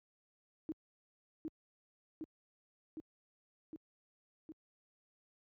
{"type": "tone with echo", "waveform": "sine", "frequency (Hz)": 315.7, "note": "D#4", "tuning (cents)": 25, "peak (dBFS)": -36, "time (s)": [0.69, 0.72], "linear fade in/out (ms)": 0, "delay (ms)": 760, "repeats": 5, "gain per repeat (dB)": -2, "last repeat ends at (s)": 4.52, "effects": ["high-pass 60 Hz 12 dB/octave"]}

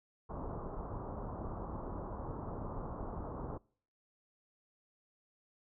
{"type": "low-pass noise", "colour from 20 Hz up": "pink", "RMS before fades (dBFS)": -42, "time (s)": [0.29, 3.58], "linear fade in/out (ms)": 10, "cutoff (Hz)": 1200, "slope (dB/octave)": 48, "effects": ["noise-tail reverb RT60 0.5 s tail -25 dB re dry"]}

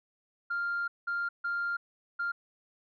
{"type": "tone bursts at uneven times", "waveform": "sine", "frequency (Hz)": 1396.9, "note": "F6", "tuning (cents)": 0, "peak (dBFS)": -28, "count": 4, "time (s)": [[0.5, 0.88], [1.07, 1.29], [1.44, 1.77], [2.19, 2.32]], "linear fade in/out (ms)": 10, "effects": ["tanh soft clip ceiling -26 dBFS"]}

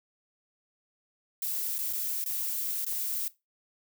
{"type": "noise with dropouts", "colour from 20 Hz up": "violet", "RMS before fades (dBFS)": -32, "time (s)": [1.42, 3.28], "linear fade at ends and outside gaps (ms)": 2, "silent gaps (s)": [[1.783, 1.787], [1.928, 1.932], [2.241, 2.26], [2.848, 2.864]], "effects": ["noise-tail reverb RT60 0.2 s tail -17 dB re dry"]}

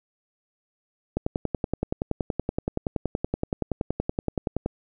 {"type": "click train", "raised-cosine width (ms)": 2, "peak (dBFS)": -11, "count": 38, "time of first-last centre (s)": [1.17, 4.661], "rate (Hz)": 10.6, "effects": []}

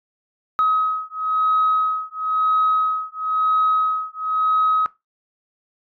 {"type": "beating tone pair", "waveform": "sine", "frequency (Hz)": [1270, 1270.99], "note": ["D#6", "D#6"], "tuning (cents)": [35, 36], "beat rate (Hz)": 0.99, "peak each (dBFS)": -19, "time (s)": [0.59, 4.86], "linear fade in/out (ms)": 0, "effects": ["noise-tail reverb RT60 0.2 s tail -18 dB re dry", "tanh soft clip ceiling -10 dBFS"]}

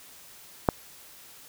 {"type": "click", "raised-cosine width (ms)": 1, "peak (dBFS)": -5, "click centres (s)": 0.688, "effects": ["white hiss -50 dBFS RMS until 1.48 s"]}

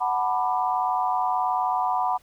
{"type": "chord", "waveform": "sine", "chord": "B minor seventh", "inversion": "second", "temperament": "just", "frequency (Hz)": [740.8, 889, 987.8, 1185.3], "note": ["F#5", "A5", "B5", "D6"], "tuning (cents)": [2, 18, 0, 16], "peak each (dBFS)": [-25, -30, -25, -31], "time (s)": [0, 2.18], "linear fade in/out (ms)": 20, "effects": ["pink hiss -59 dBFS RMS until 2.22 s"]}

